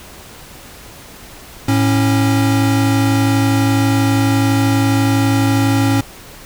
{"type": "tone pair together", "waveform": "square", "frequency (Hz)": [109.05, 275], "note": ["A2", "C#4"], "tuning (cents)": [-15, -14], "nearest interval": "octave + major third", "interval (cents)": 1601, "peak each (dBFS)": -15, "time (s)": [1.68, 6.01], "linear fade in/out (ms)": 5, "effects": ["pink hiss -37 dBFS RMS until 6.45 s"]}